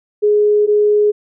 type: tone pair in turn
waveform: sine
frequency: 417.8 / 417.8 Hz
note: G#4 / G#4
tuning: +10 / +10 cents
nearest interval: unison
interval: 0 cents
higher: neither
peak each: -9 dBFS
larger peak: neither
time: 0.22-0.67 / 0.67-1.12 s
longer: neither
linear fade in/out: 20 ms
effects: none